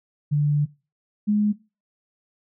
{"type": "tone pair in turn", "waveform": "sine", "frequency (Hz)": [146.83, 208.9], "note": ["D3", "G#3"], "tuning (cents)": [0, 10], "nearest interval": "tritone", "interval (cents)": 610, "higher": "second", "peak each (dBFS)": -17, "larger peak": "neither", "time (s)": [[0.31, 0.66], [1.27, 1.53]], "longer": "first", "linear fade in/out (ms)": 20, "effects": ["noise-tail reverb RT60 0.3 s tail -20 dB re dry"]}